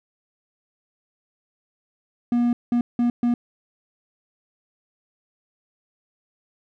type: tone bursts at uneven times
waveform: triangle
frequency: 240 Hz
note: B3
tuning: 49 cents flat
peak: -15 dBFS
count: 4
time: 2.32-2.53 / 2.72-2.81 / 2.99-3.1 / 3.23-3.34 s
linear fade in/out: 2 ms
effects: none